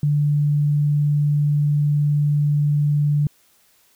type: tone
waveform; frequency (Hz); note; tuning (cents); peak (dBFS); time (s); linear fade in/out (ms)
sine; 146.83; D3; 0; -15; 0.03-3.27; 2
effects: white hiss -58 dBFS RMS until 3.95 s